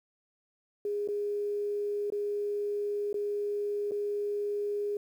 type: tone with dropouts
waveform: sine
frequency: 411.3 Hz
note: G#4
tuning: 17 cents flat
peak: -29 dBFS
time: 0.85-4.97 s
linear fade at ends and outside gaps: 2 ms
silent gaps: 1.076-1.086 / 2.102-2.122 / 3.129-3.142 / 3.911-3.918 s
effects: 10-bit